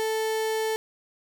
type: tone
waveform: 35% pulse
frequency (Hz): 440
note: A4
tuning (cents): 0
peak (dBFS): -23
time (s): 0-0.76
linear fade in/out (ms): 0
effects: none